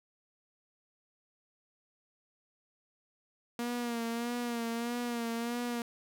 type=tone with vibrato; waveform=sawtooth; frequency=236.2 Hz; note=A#3; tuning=23 cents sharp; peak=-29 dBFS; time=3.59-5.82 s; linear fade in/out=2 ms; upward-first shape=sine; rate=1.6 Hz; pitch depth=44 cents each way; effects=none